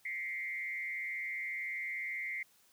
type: tone with frequency modulation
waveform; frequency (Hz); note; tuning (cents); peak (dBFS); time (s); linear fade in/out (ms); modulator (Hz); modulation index
sine; 2093; C7; 0; -36; 0.05-2.43; 5; 143; 0.8
effects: white hiss -67 dBFS RMS until 2.72 s + high-pass 80 Hz 12 dB/octave